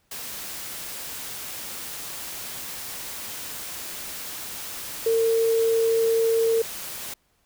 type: tone in noise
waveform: sine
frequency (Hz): 454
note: A#4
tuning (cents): -46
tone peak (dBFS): -18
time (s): 5.06-6.62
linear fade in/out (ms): 5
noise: white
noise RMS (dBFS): -35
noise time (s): 0.11-7.14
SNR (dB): +14
effects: pink hiss -67 dBFS RMS until 7.45 s